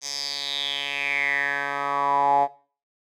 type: tone with band-pass filter sweep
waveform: 10% pulse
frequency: 141.3 Hz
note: C#3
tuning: 34 cents sharp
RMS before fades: -25 dBFS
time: 0.01-2.48 s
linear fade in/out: 50 ms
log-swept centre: 5900 to 750 Hz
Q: 6.7
effects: noise-tail reverb RT60 0.4 s tail -17 dB re dry